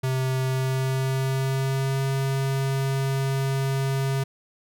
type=tone with pitch glide; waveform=square; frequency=130.81 to 135.42 Hz; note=C3 to C#3; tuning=0 to -40 cents; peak=-23 dBFS; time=0.03-4.24 s; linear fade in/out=10 ms; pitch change=+60 cents; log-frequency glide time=0.45-2.02 s; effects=none